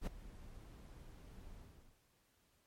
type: noise with ADSR envelope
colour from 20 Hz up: brown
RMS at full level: -37 dBFS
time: 0.01-2 s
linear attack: 60 ms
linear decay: 8 ms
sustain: -17 dB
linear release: 450 ms
effects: pink hiss -75 dBFS RMS until 2.66 s + MP3 64 kbps